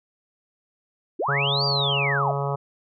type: linear two-way sweep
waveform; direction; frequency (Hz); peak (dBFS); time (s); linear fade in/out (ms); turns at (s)
sine; up then down; 261.6 to 4807 to 563; -22; 1.19-2.32; 10; 1.65
type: harmonic tone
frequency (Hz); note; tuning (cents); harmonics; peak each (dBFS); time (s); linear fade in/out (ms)
140.2; C#3; +20; 1 / 3 / 4 / 5 / 6 / 7 / 8 / 9; -26 / -31 / -32 / -33 / -34 / -34 / -35 / -36; 1.28-2.56; 10
effects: none

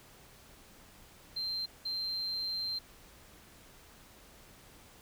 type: tone bursts at uneven times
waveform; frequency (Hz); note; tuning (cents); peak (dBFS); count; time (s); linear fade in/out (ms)
sine; 4145; C8; -17; -32; 2; 1.36-1.66 / 1.85-2.79; 10
effects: tanh soft clip ceiling -29 dBFS + pink hiss -57 dBFS RMS until 5.01 s

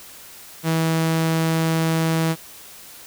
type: tone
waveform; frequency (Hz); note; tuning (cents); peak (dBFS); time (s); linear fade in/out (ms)
sawtooth; 162.3; E3; -27; -14; 0.63-2.36; 50
effects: white hiss -42 dBFS RMS until 3.06 s

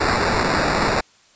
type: noise with sample-and-hold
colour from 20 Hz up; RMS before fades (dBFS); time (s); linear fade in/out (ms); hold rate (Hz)
white; -19; 0-1.01; 10; 3150
effects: white hiss -54 dBFS RMS until 1.35 s + resampled to 16000 Hz

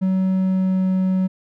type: tone with pitch glide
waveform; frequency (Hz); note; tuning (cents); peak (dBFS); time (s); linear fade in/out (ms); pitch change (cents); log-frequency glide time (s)
triangle; 188.3 to 187.22; F#3 to F#3; +31 to +21; -14; 0.01-1.28; 20; -10; 0.33-0.89
effects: none

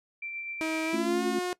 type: tone with tremolo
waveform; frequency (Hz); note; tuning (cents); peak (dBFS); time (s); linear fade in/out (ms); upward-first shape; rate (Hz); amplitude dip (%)
sine; 2349; D7; 0; -34; 0.22-0.96; 5; sine; 8; 30
type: tone with pitch glide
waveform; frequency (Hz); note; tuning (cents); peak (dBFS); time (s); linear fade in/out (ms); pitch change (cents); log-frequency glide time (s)
sawtooth; 318.7 to 359.8; D#4 to F#4; +42 to -48; -25; 0.61-1.53; 0; +210; 0.85-1.23
type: chord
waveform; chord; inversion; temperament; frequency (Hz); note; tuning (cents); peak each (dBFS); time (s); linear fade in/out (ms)
sine; A augmented; none; equal; 220 / 277.2 / 349.2; A3 / C#4 / E#4; 0 / 0 / 0; -32; 0.93-1.39; 5
effects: noise-tail reverb RT60 0.1 s tail -20 dB re dry + low-pass 11000 Hz 12 dB/octave

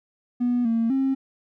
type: tone with pitch steps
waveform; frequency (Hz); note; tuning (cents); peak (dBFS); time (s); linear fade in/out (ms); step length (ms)
triangle; 244.1 / 228.5 / 268; B3 / A#3 / C4; -20 / -34 / +42; -16; 0.4-1.15; 20; 250
effects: tanh soft clip ceiling -16 dBFS

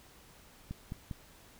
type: clicks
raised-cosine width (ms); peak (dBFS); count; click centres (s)
5; -26; 3; 0.71 / 0.921 / 1.112
effects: pink hiss -58 dBFS RMS until 1.59 s

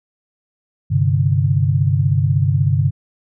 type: chord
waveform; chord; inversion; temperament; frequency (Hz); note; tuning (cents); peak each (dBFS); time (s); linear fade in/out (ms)
sine; G suspended fourth; none; just; 98 / 130.67 / 147; G2 / C3 / D3; 0 / -2 / +2; -17; 0.9-2.91; 20
effects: none

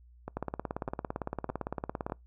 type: two click trains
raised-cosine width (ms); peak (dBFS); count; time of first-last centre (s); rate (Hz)
1; -19 / -23; 32 / 4; 0.37-2.121 / 0.28-2.098; 17.7 / 1.65
effects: noise-tail reverb RT60 0.2 s tail -26 dB re dry + added 60 Hz sine -54 dBFS peak until 2.26 s

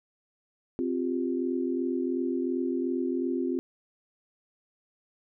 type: chord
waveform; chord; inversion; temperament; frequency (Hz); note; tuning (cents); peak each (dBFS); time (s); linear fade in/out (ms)
sine; C suspended fourth; none; equal; 261.6 / 349.2 / 392; C4 / F4 / G4; 0 / 0 / 0; -29 / -30 / -35; 0.79-3.59; 0
effects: none

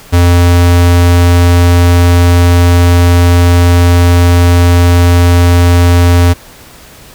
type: tone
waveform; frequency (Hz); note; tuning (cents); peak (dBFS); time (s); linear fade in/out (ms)
square; 87.31; F2; 0; -4; 0.12-6.34; 20
effects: pink hiss -35 dBFS RMS until 7.14 s

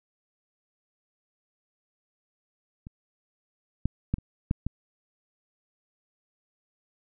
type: clicks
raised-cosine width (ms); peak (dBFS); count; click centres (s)
5; -28 / -12 / -12 / -28 / -12 / -16; 6; 2.869 / 3.856 / 4.14 / 4.184 / 4.511 / 4.666
effects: none

